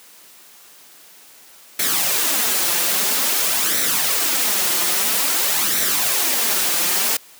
white noise with flanger, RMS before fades -19 dBFS, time 1.79-7.17 s, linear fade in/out 5 ms, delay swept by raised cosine 0.51 to 5.81 ms, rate 0.5 Hz, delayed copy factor +0.55, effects white hiss -46 dBFS RMS until 7.39 s + high-pass 200 Hz 12 dB/octave

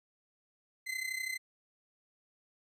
40% pulse tone with amplitude modulation, 2053 Hz, C7, 33 cents flat, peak -31 dBFS, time 0.86-1.38 s, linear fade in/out 20 ms, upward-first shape sine, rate 32.2 Hz, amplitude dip 75%, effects resampled to 32000 Hz

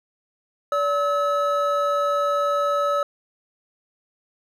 triangle tone pair together, 575.1 / 1291 Hz, D5 / E6, -36 / -37 cents, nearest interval octave + major second, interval 1399 cents, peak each -20 dBFS, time 0.72-3.03 s, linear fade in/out 2 ms, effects none

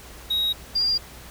triangle / sine tone pair in turn, 3800 / 4796 Hz, A#7 / D8, +33 / +36 cents, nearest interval major third, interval 403 cents, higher second, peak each -19 dBFS, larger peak neither, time 0.3-0.53 / 0.75-0.98 s, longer neither, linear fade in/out 10 ms, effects added 60 Hz sine -45 dBFS peak until 1.3 s + pink hiss -44 dBFS RMS until 1.3 s

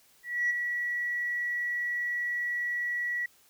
sine tone with ADSR envelope, 1935 Hz, B6, 36 cents flat, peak -22 dBFS, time 0.23-3.26 s, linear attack 270 ms, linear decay 16 ms, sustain -6 dB, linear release 5 ms, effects tanh soft clip ceiling -20 dBFS + white hiss -62 dBFS RMS until 3.49 s

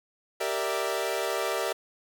sawtooth chord, E half-diminished seventh, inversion first, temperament equal, 392 / 466.2 / 587.3 / 659.3 Hz, G4 / Bb4 / D5 / E5, 0 / 0 / 0 / 0 cents, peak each -29 dBFS, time 0.4-1.73 s, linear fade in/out 10 ms, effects 9-bit

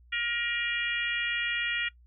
harmonic tone with a mistuned harmonic, 472.9 Hz, A#4, 25 cents sharp, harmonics 3 / 4 / 5 / 6 / 7, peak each -36 / -32 / -34 / -35 / -39 dBFS, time 0.12-1.89 s, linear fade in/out 10 ms, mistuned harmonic 5, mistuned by +21 cents, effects noise-tail reverb RT60 0.1 s tail -20 dB re dry + added 60 Hz sine -54 dBFS peak until 2.06 s

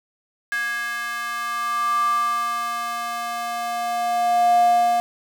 square tone with high-pass filter sweep, 236 Hz, A#3, 22 cents sharp, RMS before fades -22 dBFS, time 0.52-5 s, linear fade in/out 0 ms, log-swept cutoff 1600 to 650 Hz, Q 9, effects none

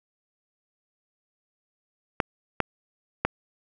clicks, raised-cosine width 0.5 ms, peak -6 dBFS, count 3, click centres 2.202 / 2.603 / 3.25 s, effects none

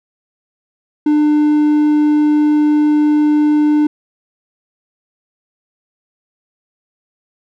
triangle tone, 299.5 Hz, D4, 34 cents sharp, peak -7 dBFS, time 1.06-3.87 s, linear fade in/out 5 ms, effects none

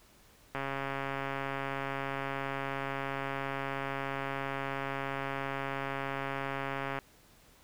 click train, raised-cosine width 0.5 ms, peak -20 dBFS, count 883, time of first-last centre 0.55-6.988 s, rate 137 Hz, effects pink hiss -61 dBFS RMS until 7.63 s

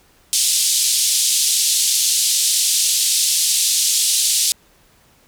white band-pass noise, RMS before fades -17 dBFS, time 0.33-4.52 s, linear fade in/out 0 ms, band 3400 to 10000 Hz, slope 24 dB/octave, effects pink hiss -54 dBFS RMS until 5.27 s

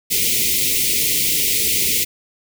white band-stop noise, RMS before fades -18 dBFS, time 0.1-2.05 s, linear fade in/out 20 ms, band 500 to 2000 Hz, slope 96 dB/octave, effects none

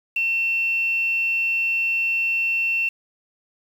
sine tone with quantisation, 2700 Hz, E7, 41 cents sharp, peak -19 dBFS, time 0.16-2.89 s, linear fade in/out 5 ms, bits 7, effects none

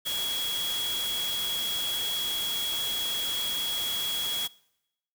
sine tone in noise, 3332 Hz, G#7, 5 cents sharp, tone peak -29 dBFS, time 0.05-4.48 s, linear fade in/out 20 ms, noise white, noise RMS -35 dBFS, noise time 0.05-4.48 s, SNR +3 dB, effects noise-tail reverb RT60 0.9 s tail -23 dB re dry

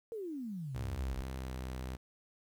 sine exponential sweep, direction down, 473 to 46.25 Hz, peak -38 dBFS, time 0.12-1.22 s, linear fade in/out 0 ms
sawtooth tone with pitch glide, 65.41 to 64.06 Hz, C2 to C2, 0 to -36 cents, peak -35 dBFS, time 0.74-1.97 s, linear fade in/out 20 ms, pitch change -36 cents, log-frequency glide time 1.38-1.51 s
effects 11-bit

